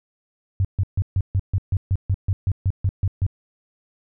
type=tone bursts; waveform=sine; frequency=95.9 Hz; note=G2; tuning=37 cents flat; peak=-16 dBFS; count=15; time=0.6-3.265 s; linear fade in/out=0 ms; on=47 ms; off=140 ms; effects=none